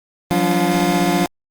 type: tone cluster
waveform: square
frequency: 173 / 188.4 / 286.3 / 345 / 709 Hz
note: F3 / F#3 / D4 / F4 / F5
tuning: -16 / +32 / -44 / -21 / +26 cents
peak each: -22 dBFS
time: 0.31-1.26 s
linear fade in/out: 0 ms
effects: Opus 32 kbps